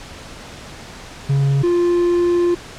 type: tone pair in turn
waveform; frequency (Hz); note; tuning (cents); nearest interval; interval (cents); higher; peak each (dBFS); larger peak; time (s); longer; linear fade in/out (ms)
triangle; 138.59 / 349.2; C#3 / F4; 0 / 0; octave + major third; 1600; second; -11; neither; 1.29-1.63 / 1.63-2.55; second; 10
effects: pink hiss -36 dBFS RMS until 2.78 s + low-pass 7000 Hz 12 dB/octave